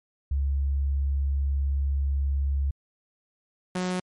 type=tone pair in turn; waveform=sine / sawtooth; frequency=69.3 / 182.46 Hz; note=C#2 / F#3; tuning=0 / -24 cents; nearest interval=octave + perfect fourth; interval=1676 cents; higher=second; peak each=-22 dBFS; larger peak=neither; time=0.31-2.71 / 3.75-4 s; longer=first; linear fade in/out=5 ms; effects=MP3 48 kbps